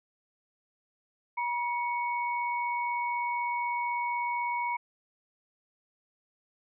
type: tone pair together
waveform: sine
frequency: 959.5 / 2226 Hz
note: A#5 / C#7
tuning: +50 / +7 cents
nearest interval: octave + minor third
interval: 1457 cents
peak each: -29 / -35 dBFS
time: 1.37-4.77 s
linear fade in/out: 10 ms
effects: none